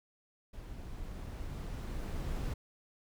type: noise with level ramp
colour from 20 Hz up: brown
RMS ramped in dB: -46 to -35 dBFS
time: 0.53-2.54 s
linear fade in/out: 10 ms
effects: none